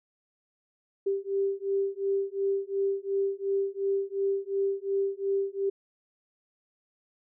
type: beating tone pair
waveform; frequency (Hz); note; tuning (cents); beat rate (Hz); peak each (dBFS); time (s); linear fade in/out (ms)
sine; 392 / 394.8; G4 / G4; 0 / +12; 2.8; -29 / -29; 1.06-5.7; 10
effects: none